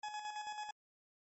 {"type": "tone with tremolo", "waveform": "40% pulse", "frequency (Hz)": 844, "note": "G#5", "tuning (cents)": 28, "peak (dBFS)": -39, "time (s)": [0.03, 0.71], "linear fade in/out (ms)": 5, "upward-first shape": "square", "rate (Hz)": 9.1, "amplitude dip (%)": 50, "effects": ["MP3 32 kbps"]}